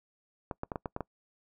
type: clicks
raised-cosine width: 1 ms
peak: -20 dBFS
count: 7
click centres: 0.512 / 0.634 / 0.718 / 0.758 / 0.858 / 0.964 / 1.007 s
effects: noise-tail reverb RT60 0.1 s tail -24 dB re dry